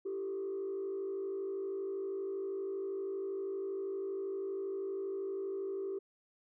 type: tone with frequency modulation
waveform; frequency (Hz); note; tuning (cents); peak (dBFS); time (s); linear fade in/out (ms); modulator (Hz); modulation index
sine; 388.6; G4; -15; -34; 0.05-5.99; 10; 52.6; 0.55
effects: tanh soft clip ceiling -32 dBFS